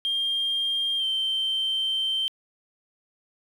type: tone with pitch glide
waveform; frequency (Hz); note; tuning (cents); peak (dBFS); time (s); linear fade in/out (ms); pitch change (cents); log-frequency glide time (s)
sine; 3204 to 3120; G7 to G7; +37 to -9; -22; 0.05-2.28; 0; -46; 0.98-1.04
effects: tanh soft clip ceiling -19 dBFS + 9-bit